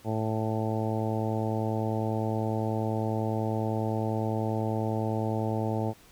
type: harmonic tone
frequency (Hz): 110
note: A2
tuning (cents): 0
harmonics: 1 / 2 / 3 / 4 / 5 / 6 / 7 / 8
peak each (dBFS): -30 / -33 / -35 / -36 / -37 / -38 / -38 / -39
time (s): 0.04-5.94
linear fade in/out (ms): 50
effects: pink hiss -56 dBFS RMS until 6.11 s